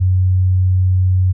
sine tone, 92.5 Hz, F#2, in tune, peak -10 dBFS, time 0-1.33 s, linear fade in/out 20 ms, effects none

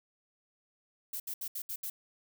violet noise bursts at uneven times, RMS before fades -38 dBFS, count 6, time 1.13-1.2 / 1.27-1.34 / 1.41-1.48 / 1.55-1.62 / 1.69-1.76 / 1.83-1.9 s, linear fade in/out 5 ms, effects none

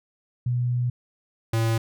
sine / square tone pair in turn, 122.8 / 113.29 Hz, B2 / A#2, -9 / -49 cents, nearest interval minor second, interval 140 cents, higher first, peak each -21 dBFS, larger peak neither, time 0.46-0.9 / 1.53-1.78 s, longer first, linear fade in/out 5 ms, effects none

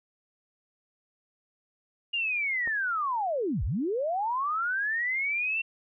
sine linear two-way sweep, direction down then up, 2850 to 41.2 to 2725 Hz, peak -26 dBFS, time 2.13-5.62 s, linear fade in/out 10 ms, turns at 3.64 s
click, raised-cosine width 1 ms, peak -27 dBFS, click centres 2.675 s
effects none

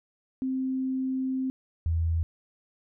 sine tone pair in turn, 261.6 / 82.4 Hz, C4 / E2, 0 / 0 cents, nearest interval octave + minor sixth, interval 2000 cents, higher first, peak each -26 / -23 dBFS, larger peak second, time 0.42-1.5 / 1.86-2.23 s, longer first, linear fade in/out 0 ms, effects none

